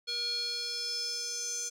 square tone with band-pass filter sweep, 477.3 Hz, A#4, 41 cents sharp, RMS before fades -35 dBFS, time 0.07-1.7 s, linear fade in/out 20 ms, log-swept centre 4000 to 6500 Hz, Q 7, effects none

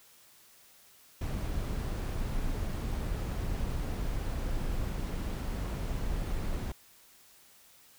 brown noise, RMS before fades -33 dBFS, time 1.21-6.72 s, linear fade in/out 5 ms, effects white hiss -59 dBFS RMS until 7.98 s

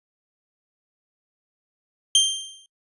sawtooth tone with exponential decay, 3162 Hz, G7, 14 cents sharp, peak -8 dBFS, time 2.15-2.66 s, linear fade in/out 2 ms, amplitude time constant 110 ms, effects noise-tail reverb RT60 0.1 s tail -25 dB re dry + resampled to 24000 Hz

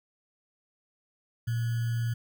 sine tone with sample-and-hold, 116.54 Hz, A#2, in tune, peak -26 dBFS, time 1.47-2.14 s, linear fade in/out 10 ms, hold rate 1575 Hz, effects none

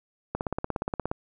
click train, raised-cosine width 1 ms, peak -14 dBFS, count 14, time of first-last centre 0.35-1.115 s, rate 17 Hz, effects none

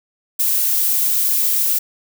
violet noise, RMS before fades -17 dBFS, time 0.39-1.79 s, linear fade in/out 10 ms, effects none

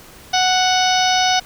harmonic tone, 740 Hz, F#5, in tune, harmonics 1 / 2 / 3 / 4 / 5 / 6 / 7 / 8, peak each -16 / -23 / -25 / -23 / -23 / -27 / -24 / -25 dBFS, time 0.33-1.4 s, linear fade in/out 10 ms, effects pink hiss -42 dBFS RMS until 1.45 s

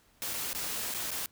white noise with dropouts, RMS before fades -35 dBFS, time 0.22-1.26 s, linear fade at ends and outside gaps 0 ms, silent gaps 0.335-0.339 / 0.531-0.549 / 0.94-0.946 / 1.107-1.115 s, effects pink hiss -65 dBFS RMS until 1.31 s

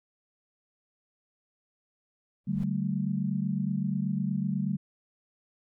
brown noise with exponential growth, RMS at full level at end -37 dBFS, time 2.44-2.64 s, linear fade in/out 5 ms, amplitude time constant 42 ms
sine chord, D suspended fourth, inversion none, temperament equal with one note detuned, 146.83 / 191.85 / 220 Hz, D3 / G3 / A3, 0 / -37 / 0 cents, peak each -32 / -29 / -33 dBFS, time 2.47-4.77 s, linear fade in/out 10 ms
effects none

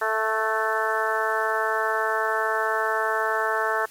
harmonic tone with a mistuned harmonic, 220 Hz, A3, in tune, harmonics 2 / 3 / 4 / 5 / 6 / 7 / 8, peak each -29 / -29 / -29 / -29 / -29 / -29 / -29 dBFS, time 0.01-3.86 s, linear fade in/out 10 ms, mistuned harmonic 7, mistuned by -17 cents, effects white hiss -49 dBFS RMS until 3.9 s + MP3 64 kbps

